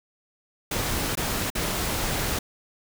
pink noise with dropouts, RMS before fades -27 dBFS, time 0.71-2.39 s, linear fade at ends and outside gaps 5 ms, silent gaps 1.154-1.172 / 1.502-1.551 s, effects none

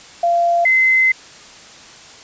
sine tone pair in turn, 688 / 2056 Hz, F5 / C7, -26 / -31 cents, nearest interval octave + perfect fifth, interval 1895 cents, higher second, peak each -12 / -10 dBFS, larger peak second, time 0.23-0.65 / 0.65-1.12 s, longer second, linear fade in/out 5 ms, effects white hiss -40 dBFS RMS until 2.23 s + resampled to 16000 Hz

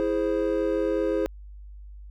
triangle chord, E augmented, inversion none, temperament equal, 329.6 / 415.3 / 523.3 Hz, E4 / G#4 / B#4, 0 / 0 / 0 cents, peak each -25 dBFS, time 0-1.26 s, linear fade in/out 0 ms, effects added 50 Hz sine -40 dBFS peak until 2.1 s

